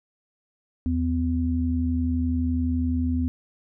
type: tone pair together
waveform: sine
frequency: 80.15 / 252.2 Hz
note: E2 / B3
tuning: -48 / +36 cents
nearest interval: octave + minor sixth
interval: 1984 cents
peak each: -24 dBFS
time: 0.86-3.28 s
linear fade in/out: 0 ms
effects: none